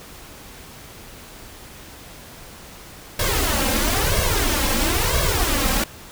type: noise with flanger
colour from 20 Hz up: pink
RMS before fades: -20 dBFS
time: 3.19-5.84 s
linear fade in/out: 5 ms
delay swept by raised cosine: 1.8 to 3.8 ms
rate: 1 Hz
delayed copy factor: +0.85
effects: pink hiss -41 dBFS RMS until 6.11 s